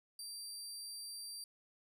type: tone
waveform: 25% pulse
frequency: 4699 Hz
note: D8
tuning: in tune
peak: -40 dBFS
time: 0.19-1.44 s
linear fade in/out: 2 ms
effects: none